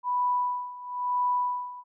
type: tone with tremolo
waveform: sine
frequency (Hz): 987.8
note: B5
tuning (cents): 0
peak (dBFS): -22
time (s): 0.03-1.84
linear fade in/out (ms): 50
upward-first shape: sine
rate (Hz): 1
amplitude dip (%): 85
effects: none